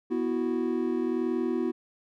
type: chord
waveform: triangle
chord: B suspended fourth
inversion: none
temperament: just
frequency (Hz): 246.9 / 329.3 / 370.4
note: B3 / E4 / F#4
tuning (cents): 0 / -2 / +2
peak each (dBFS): -28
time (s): 0.1-1.72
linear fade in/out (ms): 20
effects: none